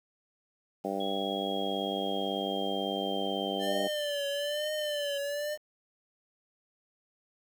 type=harmonic tone; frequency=98.1 Hz; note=G2; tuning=2 cents sharp; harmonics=2 / 3 / 4 / 5 / 6 / 7 / 8; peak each=-38 / -38 / -38 / -38 / -38 / -38 / -38 dBFS; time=0.84-3.88 s; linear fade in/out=10 ms
type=tone with pitch glide; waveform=sine; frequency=3322 to 3064 Hz; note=G#7 to G7; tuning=0 to -40 cents; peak=-37 dBFS; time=1-5.18 s; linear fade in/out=5 ms; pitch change=-140 cents; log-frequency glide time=1.12-4.62 s
type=tone with vibrato; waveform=square; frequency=587.3 Hz; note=D5; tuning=in tune; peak=-32 dBFS; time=3.59-5.58 s; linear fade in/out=50 ms; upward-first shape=triangle; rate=1.1 Hz; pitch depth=80 cents each way
effects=9-bit